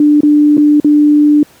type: tone with dropouts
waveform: sine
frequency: 296.2 Hz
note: D4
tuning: 15 cents sharp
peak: -4 dBFS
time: 0-1.43 s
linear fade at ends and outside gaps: 2 ms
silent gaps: 0.206-0.232 / 0.57-0.578 / 0.8-0.845 s
effects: pink hiss -44 dBFS RMS until 1.6 s + high-pass 100 Hz 12 dB/octave